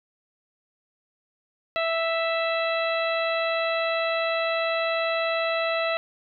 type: harmonic tone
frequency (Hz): 659.3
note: E5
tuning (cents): 0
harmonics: 1 / 2 / 3 / 4 / 5 / 6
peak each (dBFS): -25 / -30 / -32 / -31 / -39 / -35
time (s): 1.76-5.97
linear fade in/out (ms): 0
effects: none